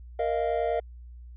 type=chord; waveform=triangle; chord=Bb suspended fourth; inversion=none; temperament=equal with one note detuned; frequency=466.2 / 622.3 / 692.4 Hz; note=Bb4 / Eb5 / F5; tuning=0 / 0 / -15 cents; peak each=-27 dBFS; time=0.19-0.8 s; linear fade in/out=5 ms; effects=added 60 Hz sine -42 dBFS peak until 1.36 s + resampled to 8000 Hz